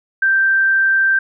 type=tone; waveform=sine; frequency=1568 Hz; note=G6; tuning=in tune; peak=-11 dBFS; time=0.22-1.19 s; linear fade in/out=5 ms; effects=none